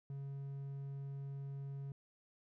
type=tone; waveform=triangle; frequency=138.5 Hz; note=C#3; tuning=1 cent flat; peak=-40 dBFS; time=0.1-1.92 s; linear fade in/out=2 ms; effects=none